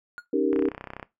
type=tone with exponential decay; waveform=triangle; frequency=1432 Hz; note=F6; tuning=43 cents sharp; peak=-29 dBFS; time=0.18-0.26 s; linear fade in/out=0 ms; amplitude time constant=17 ms
type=chord; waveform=sine; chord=Eb dominant seventh; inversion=third; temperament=equal; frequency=277.2 / 311.1 / 392 / 466.2 Hz; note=Db4 / Eb4 / G4 / Bb4; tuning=0 / 0 / 0 / 0 cents; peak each=-26 dBFS; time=0.33-0.69 s; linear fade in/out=5 ms
type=click train; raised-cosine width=0.5 ms; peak=-21 dBFS; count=17; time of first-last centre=0.53-1.028 s; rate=32.1 Hz
effects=noise-tail reverb RT60 0.2 s tail -18 dB re dry